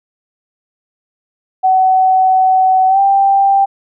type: tone with pitch glide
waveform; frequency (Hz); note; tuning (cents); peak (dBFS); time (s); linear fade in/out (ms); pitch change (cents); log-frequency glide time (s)
sine; 753 to 787.2; F#5 to G5; +30 to +7; -7; 1.63-3.66; 20; +77; 2.88-2.99
effects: none